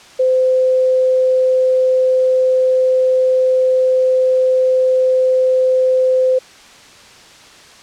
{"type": "tone", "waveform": "sine", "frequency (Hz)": 515, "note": "C5", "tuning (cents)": -28, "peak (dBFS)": -10, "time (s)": [0.19, 6.39], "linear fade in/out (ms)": 10, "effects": ["white hiss -41 dBFS RMS until 7.82 s", "low-pass 6000 Hz 12 dB/octave"]}